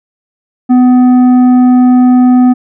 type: tone with tanh clipping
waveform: sine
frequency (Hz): 250.5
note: B3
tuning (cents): +25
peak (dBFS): -4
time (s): 0.69-2.54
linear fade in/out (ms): 20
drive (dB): 8
effects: none